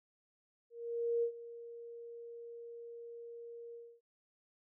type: tone with ADSR envelope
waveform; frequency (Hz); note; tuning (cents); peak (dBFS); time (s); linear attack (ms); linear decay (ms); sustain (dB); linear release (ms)
sine; 468.5; A#4; +9; -29; 0.7-4.01; 530; 85; -17; 270
effects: none